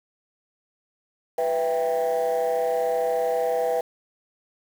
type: chord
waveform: sine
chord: E minor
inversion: second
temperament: just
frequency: 494.4 / 659.3 / 791.1 Hz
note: B4 / E5 / G5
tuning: +2 / 0 / +16 cents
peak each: -22 / -24 / -26 dBFS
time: 1.38-3.81 s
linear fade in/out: 5 ms
effects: tanh soft clip ceiling -17 dBFS + 7-bit